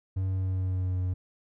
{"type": "tone with pitch glide", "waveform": "triangle", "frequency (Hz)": [94.7, 91.53], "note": ["F#2", "F#2"], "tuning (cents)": [41, -18], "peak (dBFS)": -24, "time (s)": [0.16, 1.14], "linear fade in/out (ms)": 10, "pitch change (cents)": -59, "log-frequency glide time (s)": [0.28, 0.99], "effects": []}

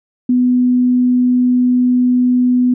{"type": "tone", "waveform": "sine", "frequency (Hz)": 248.9, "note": "B3", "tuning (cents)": 14, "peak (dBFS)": -9, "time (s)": [0.29, 2.74], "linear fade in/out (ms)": 5, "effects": []}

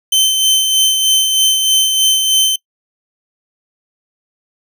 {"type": "tone with tremolo", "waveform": "sawtooth", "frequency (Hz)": 3085, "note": "G7", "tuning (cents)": -28, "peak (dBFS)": -5, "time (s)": [0.12, 2.56], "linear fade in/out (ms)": 5, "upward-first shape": "sine", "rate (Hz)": 3.2, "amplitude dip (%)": 40, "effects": ["noise-tail reverb RT60 0.1 s tail -24 dB re dry"]}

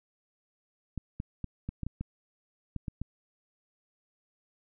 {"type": "clicks", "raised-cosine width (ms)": 5, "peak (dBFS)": -22, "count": 10, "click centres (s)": [0.977, 1.201, 1.443, 1.69, 1.833, 1.866, 2.01, 2.763, 2.882, 3.016], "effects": []}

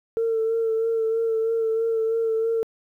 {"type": "tone with vibrato", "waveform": "sine", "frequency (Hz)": 450.8, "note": "A4", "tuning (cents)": 42, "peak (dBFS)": -19, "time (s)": [0.17, 2.63], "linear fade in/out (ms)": 0, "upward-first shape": "sine", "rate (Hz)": 3.1, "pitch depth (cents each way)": 25, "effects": ["tanh soft clip ceiling -16 dBFS", "10-bit"]}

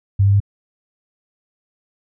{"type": "tone with pitch steps", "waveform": "sine", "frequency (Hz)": [98.6, 99.57, 100.56], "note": ["G2", "G2", "G2"], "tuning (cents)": [11, 28, 45], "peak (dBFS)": -10, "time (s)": [0.19, 0.403], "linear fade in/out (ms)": 10, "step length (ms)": 71, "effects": []}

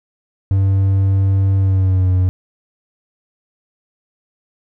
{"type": "tone with pitch glide", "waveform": "triangle", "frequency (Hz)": [97, 92.09], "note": ["G2", "F#2"], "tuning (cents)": [-18, -8], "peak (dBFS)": -9, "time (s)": [0.51, 2.29], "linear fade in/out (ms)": 0, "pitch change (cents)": -90, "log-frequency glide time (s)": [1.57, 2.1], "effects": []}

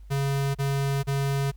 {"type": "tone bursts", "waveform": "square", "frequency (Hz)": 138.59, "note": "C#3", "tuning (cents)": 0, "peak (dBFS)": -24, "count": 3, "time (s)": [0.1, 1.518], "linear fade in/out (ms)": 20, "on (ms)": 450, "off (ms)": 34, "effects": ["added 50 Hz sine -42 dBFS peak until 1.56 s", "pink hiss -68 dBFS RMS until 1.56 s"]}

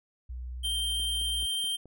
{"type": "tone with pitch glide", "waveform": "sine", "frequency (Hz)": [61.74, 62.17], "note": ["B1", "B1"], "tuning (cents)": [0, 12], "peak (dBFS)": -35, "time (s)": [0.29, 1.46], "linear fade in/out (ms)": 10, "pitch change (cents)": 12, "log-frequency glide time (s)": [0.54, 0.6]}
{"type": "tone", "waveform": "square", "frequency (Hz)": 3154, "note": "G7", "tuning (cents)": 10, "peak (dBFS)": -29, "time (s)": [0.63, 1.77], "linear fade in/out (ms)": 20}
{"type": "click train", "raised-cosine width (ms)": 2, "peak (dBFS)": -38, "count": 5, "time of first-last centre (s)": [1, 1.857], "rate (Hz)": 4.67}
{"effects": []}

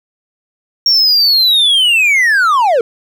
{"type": "linear sweep", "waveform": "triangle", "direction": "down", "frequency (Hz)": [5580, 435.1], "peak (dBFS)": -6, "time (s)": [0.86, 2.81], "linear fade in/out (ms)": 2, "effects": []}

